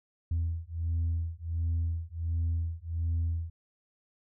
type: beating tone pair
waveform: sine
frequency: 82.41 / 83.81 Hz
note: E2 / E2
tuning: 0 / +29 cents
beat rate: 1.4 Hz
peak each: -30 dBFS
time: 0.31-3.5 s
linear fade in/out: 5 ms
effects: tanh soft clip ceiling -24 dBFS